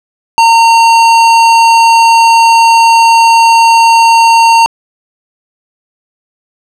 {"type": "tone", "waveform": "square", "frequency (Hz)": 916, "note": "A#5", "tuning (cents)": -31, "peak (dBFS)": -3, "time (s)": [0.38, 4.66], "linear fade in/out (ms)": 0, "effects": ["low-pass 7000 Hz 12 dB/octave", "7-bit"]}